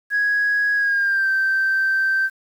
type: tone with pitch glide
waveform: sine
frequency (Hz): 1661.2 to 1558.9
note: G#6 to G6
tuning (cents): 0 to -10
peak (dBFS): -15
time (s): 0.1-2.3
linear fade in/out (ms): 50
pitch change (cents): -110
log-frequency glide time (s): 0.75-1.3
effects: tanh soft clip ceiling -13 dBFS + 8-bit